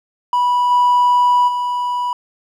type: tone with level steps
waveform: triangle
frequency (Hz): 981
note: B5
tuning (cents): -12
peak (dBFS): -10 / -7 / -15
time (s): 0.33-2.13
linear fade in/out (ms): 2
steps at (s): 0.7 / 1.47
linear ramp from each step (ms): 20
effects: tanh soft clip ceiling -5 dBFS